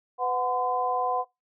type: tone cluster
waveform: sine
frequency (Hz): 501 / 737 / 1020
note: B4 / F#5 / C6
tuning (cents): +25 / -7 / -44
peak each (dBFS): -31 / -26 / -28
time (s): 0.18-1.25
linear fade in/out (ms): 50
effects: noise-tail reverb RT60 0.2 s tail -23 dB re dry